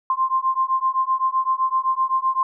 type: beating tone pair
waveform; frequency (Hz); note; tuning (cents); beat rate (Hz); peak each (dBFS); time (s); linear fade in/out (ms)
sine; 1046 / 1053.8; C6 / C6; -1 / +12; 7.8; -21; 0.1-2.43; 2
effects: none